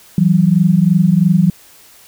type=tone pair together; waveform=sine; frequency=164.81 / 187.81 Hz; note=E3 / F#3; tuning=0 / +26 cents; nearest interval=major second; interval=226 cents; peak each=-11 dBFS; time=0.18-1.5 s; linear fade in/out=2 ms; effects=white hiss -44 dBFS RMS until 2.07 s